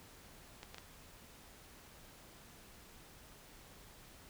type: clicks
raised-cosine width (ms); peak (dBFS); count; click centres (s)
0.2; -30; 3; 0.631 / 0.745 / 0.783
effects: pink hiss -58 dBFS RMS until 4.29 s